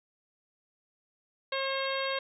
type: harmonic tone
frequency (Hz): 539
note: C#5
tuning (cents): -49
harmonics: 1 / 2 / 3 / 4 / 5 / 6 / 7 / 8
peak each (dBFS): -33 / -36 / -38 / -39 / -40 / -41 / -41 / -42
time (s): 1.52-2.19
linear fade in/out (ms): 5
effects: none